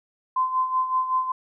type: tone with tremolo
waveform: sine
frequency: 1031 Hz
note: C6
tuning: 26 cents flat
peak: -18 dBFS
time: 0.36-1.32 s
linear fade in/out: 5 ms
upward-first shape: sine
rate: 5.3 Hz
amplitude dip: 65%
effects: none